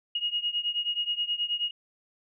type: beating tone pair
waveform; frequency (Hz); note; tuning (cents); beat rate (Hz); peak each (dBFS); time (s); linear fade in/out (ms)
sine; 2872 / 2881.4; F7 / F#7; +48 / -47; 9.4; -29 / -31; 0.15-1.71; 5
effects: none